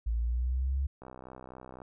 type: linear sweep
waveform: sine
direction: up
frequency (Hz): 55.3 to 69.3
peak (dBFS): -27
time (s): 0.06-0.87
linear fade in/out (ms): 10
type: click train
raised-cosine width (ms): 1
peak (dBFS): -32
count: 52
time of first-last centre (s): 1.02-1.818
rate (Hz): 63.9
effects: none

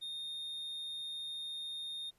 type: tone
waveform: triangle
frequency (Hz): 3673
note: A#7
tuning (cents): -26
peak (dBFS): -38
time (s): 0.01-2.11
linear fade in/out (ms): 20
effects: pink hiss -73 dBFS RMS until 2.18 s + resampled to 32000 Hz

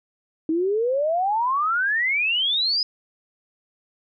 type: exponential sweep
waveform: sine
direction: up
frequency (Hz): 311.1 to 5090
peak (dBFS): -19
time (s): 0.49-2.83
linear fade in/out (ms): 2
effects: none

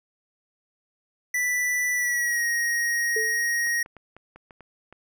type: tone with pitch glide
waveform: square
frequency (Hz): 1975.5 to 1879.8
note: B6 to A#6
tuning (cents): 0 to +14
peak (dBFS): -23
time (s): 1.34-3.83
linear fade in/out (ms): 5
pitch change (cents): -86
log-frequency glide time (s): 1.93-2.45
type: tone with exponential decay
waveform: sine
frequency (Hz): 438.3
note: A4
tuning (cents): -7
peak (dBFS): -24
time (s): 3.16-3.51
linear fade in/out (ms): 5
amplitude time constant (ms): 74
type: clicks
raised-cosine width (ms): 0.5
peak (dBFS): -31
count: 8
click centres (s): 3.67 / 3.861 / 3.967 / 4.166 / 4.36 / 4.508 / 4.607 / 4.926
effects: none

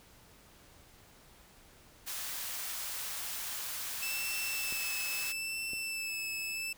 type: high-pass noise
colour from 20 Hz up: white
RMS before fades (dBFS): -39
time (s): 2.06-5.33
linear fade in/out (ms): 20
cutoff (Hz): 790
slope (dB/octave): 12
type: tone with vibrato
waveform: sawtooth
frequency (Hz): 2639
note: E7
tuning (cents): +1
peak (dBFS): -32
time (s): 4.02-6.73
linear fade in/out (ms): 5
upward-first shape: sine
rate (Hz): 0.76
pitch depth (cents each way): 23
type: clicks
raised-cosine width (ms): 2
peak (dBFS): -34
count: 2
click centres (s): 4.725 / 5.734
effects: pink hiss -59 dBFS RMS until 6.77 s

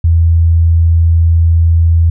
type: tone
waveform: sine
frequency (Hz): 83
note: E2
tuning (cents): +12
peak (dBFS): -5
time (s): 0.04-2.1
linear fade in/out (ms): 5
effects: none

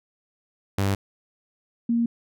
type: tone pair in turn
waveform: sawtooth / sine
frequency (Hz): 98.5 / 233.8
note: G2 / A#3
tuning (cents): +9 / +5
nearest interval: octave + minor third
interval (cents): 1496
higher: second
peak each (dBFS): -17 / -19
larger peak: first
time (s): 0.78-0.95 / 1.89-2.06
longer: neither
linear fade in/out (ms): 5
effects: none

